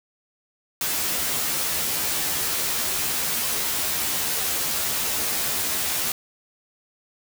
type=noise with comb filter; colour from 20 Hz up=white; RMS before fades=-25 dBFS; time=0.81-6.12 s; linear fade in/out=2 ms; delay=13 ms; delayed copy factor=+0.85; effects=none